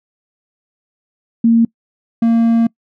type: tone pair in turn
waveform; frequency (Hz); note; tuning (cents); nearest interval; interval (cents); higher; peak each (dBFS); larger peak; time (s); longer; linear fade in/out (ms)
sine / triangle; 230 / 230; A#3 / A#3; -23 / -23; unison; 0; neither; -7; neither; 1.44-1.65 / 2.22-2.67; second; 5
effects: noise-tail reverb RT60 0.1 s tail -25 dB re dry